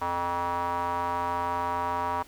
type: tone with band-pass filter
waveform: square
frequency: 87.31 Hz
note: F2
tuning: in tune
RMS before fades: -29 dBFS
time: 0.01-2.23 s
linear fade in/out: 10 ms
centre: 980 Hz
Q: 4.5
effects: pink hiss -53 dBFS RMS until 2.27 s